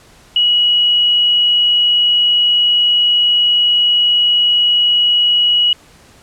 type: tone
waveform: sine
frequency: 2915 Hz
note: F#7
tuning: 26 cents flat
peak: -9 dBFS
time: 0.36-5.73 s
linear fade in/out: 2 ms
effects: pink hiss -45 dBFS RMS until 6.22 s + low-pass 10000 Hz 12 dB/octave